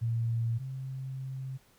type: tone pair in turn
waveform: sine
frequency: 115.5 / 132.38 Hz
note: A#2 / C3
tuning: -16 / +21 cents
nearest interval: major second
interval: 237 cents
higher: second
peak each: -27 / -35 dBFS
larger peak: first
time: 0.01-0.59 / 0.59-1.58 s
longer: second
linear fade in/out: 20 ms
effects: pink hiss -64 dBFS RMS until 1.78 s